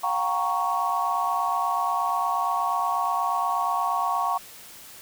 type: chord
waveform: sine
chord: G half-diminished seventh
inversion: third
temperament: equal with one note detuned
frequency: 715.6 / 784 / 932.3 / 1108.7 Hz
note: F5 / G5 / Bb5 / Db6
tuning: +42 / 0 / 0 / 0 cents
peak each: -28 / -30 / -28 / -25 dBFS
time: 0.03-4.38 s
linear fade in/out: 10 ms
effects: tanh soft clip ceiling -12 dBFS + white hiss -45 dBFS RMS until 5.01 s